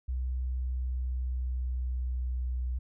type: tone with pitch glide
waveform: sine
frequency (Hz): 63.3 to 62.21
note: B1 to B1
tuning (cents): +43 to +13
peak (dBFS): -29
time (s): 0.08-2.79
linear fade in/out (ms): 10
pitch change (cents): -30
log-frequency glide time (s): 0.4-2.68
effects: none